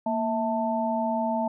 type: tone cluster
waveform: sine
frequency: 231.4 / 653 / 887 Hz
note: A#3 / E5 / A5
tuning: -13 / -17 / +14 cents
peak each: -28 dBFS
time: 0.06-1.48 s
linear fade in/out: 5 ms
effects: none